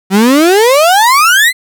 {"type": "exponential sweep", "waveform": "35% pulse", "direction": "up", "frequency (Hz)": [185, 2093], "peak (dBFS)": -3, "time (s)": [0.1, 1.53], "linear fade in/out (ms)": 50, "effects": []}